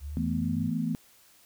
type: exponential sweep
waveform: sine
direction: up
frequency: 69.3 to 105.6 Hz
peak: -34 dBFS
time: 0-0.72 s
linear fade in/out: 50 ms
type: chord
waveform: sine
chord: E suspended fourth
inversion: none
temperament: equal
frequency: 164.81 / 220 / 246.9 Hz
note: E3 / A3 / B3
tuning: 0 / 0 / 0 cents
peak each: -31 dBFS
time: 0.17-0.95 s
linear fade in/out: 0 ms
effects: white hiss -59 dBFS RMS until 1.45 s